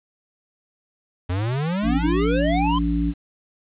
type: exponential sweep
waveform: square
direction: up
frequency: 85.8 to 1065 Hz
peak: -22 dBFS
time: 1.29-2.79 s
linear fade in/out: 10 ms
type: harmonic tone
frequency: 57.5 Hz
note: A#1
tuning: 23 cents flat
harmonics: 1 / 3 / 5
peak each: -23 / -25 / -22 dBFS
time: 1.82-3.14 s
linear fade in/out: 50 ms
effects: resampled to 8000 Hz + 8-bit